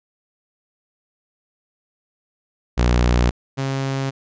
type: tone pair in turn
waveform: sawtooth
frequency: 60.4 / 135.26 Hz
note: B1 / C#3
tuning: -38 / -42 cents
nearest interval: octave + major second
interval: 1396 cents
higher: second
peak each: -10 / -17 dBFS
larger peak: first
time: 2.77-3.31 / 3.57-4.11 s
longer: neither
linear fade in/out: 20 ms
effects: resampled to 16000 Hz